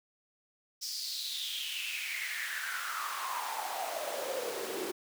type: noise with high-pass filter sweep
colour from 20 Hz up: pink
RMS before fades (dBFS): -37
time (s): 0.81-4.92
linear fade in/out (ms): 20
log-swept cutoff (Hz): 5300 to 350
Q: 6.1
effects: none